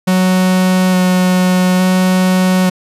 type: tone with vibrato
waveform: 45% pulse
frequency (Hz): 184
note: F#3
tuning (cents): -9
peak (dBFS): -9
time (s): 0.07-2.7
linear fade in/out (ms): 10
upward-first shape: square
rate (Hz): 0.58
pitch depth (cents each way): 9
effects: resampled to 32000 Hz